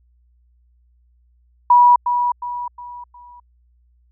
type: tone with echo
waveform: sine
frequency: 972 Hz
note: B5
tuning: 28 cents flat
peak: -7 dBFS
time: 1.7-1.96 s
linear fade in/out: 5 ms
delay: 360 ms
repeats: 4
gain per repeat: -8 dB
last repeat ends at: 3.4 s
effects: added 60 Hz sine -54 dBFS peak until 4.11 s